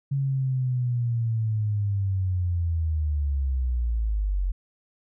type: linear sweep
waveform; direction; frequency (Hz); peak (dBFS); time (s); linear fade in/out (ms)
sine; down; 139.3 to 44.35; -22; 0.11-4.52; 10
effects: none